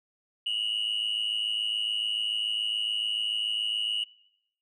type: tone pair together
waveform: sine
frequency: 2853 / 2960 Hz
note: F7 / F#7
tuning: +36 / 0 cents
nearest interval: minor second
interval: 64 cents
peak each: -28 dBFS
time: 0.46-4.04 s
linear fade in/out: 5 ms
effects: noise-tail reverb RT60 0.8 s tail -22 dB re dry + tanh soft clip ceiling -23 dBFS